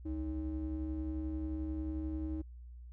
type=ring-modulated tone; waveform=triangle; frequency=121.7 Hz; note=B2; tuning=25 cents flat; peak=-30 dBFS; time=0.05-2.42 s; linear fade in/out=10 ms; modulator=193 Hz; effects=added 60 Hz sine -47 dBFS peak until 2.92 s